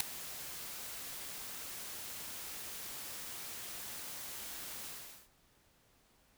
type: noise with ADSR envelope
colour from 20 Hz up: white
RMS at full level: -25 dBFS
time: 0-5.29 s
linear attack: 4 ms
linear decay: 4 ms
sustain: -20 dB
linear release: 430 ms
effects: pink hiss -69 dBFS RMS until 6.37 s